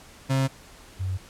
35% pulse / sine tone pair in turn, 134 / 93.71 Hz, C3 / F#2, +42 / +23 cents, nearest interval tritone, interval 619 cents, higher first, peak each -19 / -25 dBFS, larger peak first, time 0.29-0.48 / 0.99-1.18 s, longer neither, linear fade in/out 20 ms, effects pink hiss -49 dBFS RMS until 1.29 s + low-pass 11000 Hz 12 dB/octave

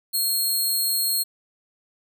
10% pulse tone, 4255 Hz, C8, 28 cents sharp, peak -14 dBFS, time 0.13-1.24 s, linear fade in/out 20 ms, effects none

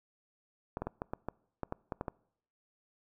clicks, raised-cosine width 1 ms, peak -21 dBFS, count 11, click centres 0.771 / 0.82 / 0.87 / 1.019 / 1.135 / 1.286 / 1.633 / 1.724 / 1.922 / 2.011 / 2.082 s, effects noise-tail reverb RT60 0.7 s tail -25 dB re dry

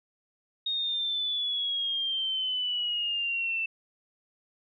sine exponential sweep, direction down, 3729 to 2659 Hz, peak -27 dBFS, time 0.66-3.66 s, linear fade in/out 5 ms, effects none

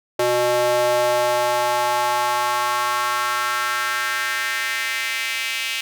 square tone with high-pass filter sweep, 122 Hz, B2, 21 cents flat, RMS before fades -21 dBFS, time 0.19-5.81 s, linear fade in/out 5 ms, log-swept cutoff 480 to 2600 Hz, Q 2.8, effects none

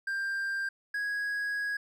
triangle tone pair in turn, 1588 / 1657.3 Hz, G6 / G#6, +22 / -4 cents, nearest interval minor second, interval 74 cents, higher second, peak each -28 dBFS, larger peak neither, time 0.07-0.69 / 0.94-1.77 s, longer second, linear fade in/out 5 ms, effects none

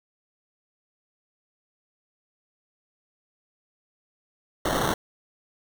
white noise with sample-and-hold, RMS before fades -25 dBFS, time 4.65-4.94 s, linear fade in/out 5 ms, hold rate 2450 Hz, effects none

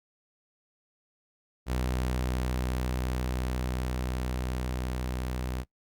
sawtooth tone with level ramp, 62.8 Hz, B1, 30 cents sharp, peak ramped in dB -23 to -27 dBFS, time 1.66-5.65 s, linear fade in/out 50 ms, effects noise-tail reverb RT60 0.1 s tail -23 dB re dry + Opus 48 kbps

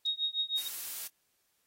sine tone with tremolo, 3751 Hz, A#7, 10 cents sharp, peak -26 dBFS, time 0.05-0.68 s, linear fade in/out 5 ms, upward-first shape triangle, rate 6.4 Hz, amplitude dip 100%
blue noise, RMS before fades -39 dBFS, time 0.57-1.08 s, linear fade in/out 10 ms
effects white hiss -75 dBFS RMS until 1.66 s + AAC 48 kbps

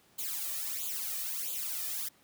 blue noise with flanger, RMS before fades -36 dBFS, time 0.18-2.09 s, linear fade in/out 10 ms, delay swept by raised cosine 0.27 to 1.67 ms, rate 1.5 Hz, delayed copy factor +0.9, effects pink hiss -64 dBFS RMS until 2.23 s + high-pass 100 Hz 12 dB/octave

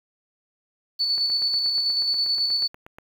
sine tone with tremolo, 4467 Hz, C#8, 12 cents sharp, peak -19 dBFS, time 0.99-2.68 s, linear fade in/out 20 ms, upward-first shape square, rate 9.2 Hz, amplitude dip 30%
click train, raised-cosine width 0.5 ms, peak -27 dBFS, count 16, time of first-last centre 1.18-2.985 s, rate 8.31 Hz
effects 8-bit

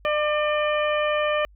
harmonic tone with a mistuned harmonic, 601 Hz, D5, 40 cents sharp, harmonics 1 / 2 / 3 / 4 / 5, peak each -22 / -27 / -30 / -31 / -34 dBFS, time 0.05-1.45 s, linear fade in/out 0 ms, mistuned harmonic 2, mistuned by -19 cents, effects added 50 Hz sine -49 dBFS peak until 1.55 s

